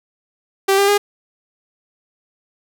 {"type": "tone with pitch steps", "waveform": "sawtooth", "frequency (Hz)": [389.9, 399.2, 408.8], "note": ["G4", "G4", "G#4"], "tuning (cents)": [-9, 32, -27], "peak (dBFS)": -8, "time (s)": [0.68, 0.98], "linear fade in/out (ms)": 10, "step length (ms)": 100, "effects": []}